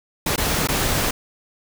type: noise with dropouts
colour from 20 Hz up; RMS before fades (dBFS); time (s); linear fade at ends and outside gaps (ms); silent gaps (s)
pink; -21; 0.26-1.11; 5; 0.361-0.378 / 0.673-0.686
effects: none